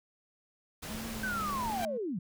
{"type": "noise", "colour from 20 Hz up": "pink", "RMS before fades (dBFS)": -41, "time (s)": [0.82, 1.85], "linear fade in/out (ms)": 10}
{"type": "tone with vibrato", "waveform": "triangle", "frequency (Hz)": 214, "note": "A3", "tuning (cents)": -48, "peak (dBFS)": -38, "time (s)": [0.89, 1.98], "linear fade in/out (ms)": 10, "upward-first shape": "triangle", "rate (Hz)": 1.4, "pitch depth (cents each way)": 120}
{"type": "linear sweep", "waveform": "sine", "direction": "down", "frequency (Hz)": [1561, 155.56], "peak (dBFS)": -32, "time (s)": [1.23, 2.19], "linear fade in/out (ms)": 5}
{"type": "tone with exponential growth", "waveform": "sawtooth", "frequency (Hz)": 784, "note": "G5", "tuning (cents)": 0, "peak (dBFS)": -28, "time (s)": [1.68, 1.85], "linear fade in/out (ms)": 1, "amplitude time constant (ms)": 36}
{"effects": []}